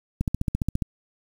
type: click train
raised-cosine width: 5 ms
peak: -11 dBFS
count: 10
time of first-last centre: 0.21-0.822 s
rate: 14.7 Hz
effects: 7-bit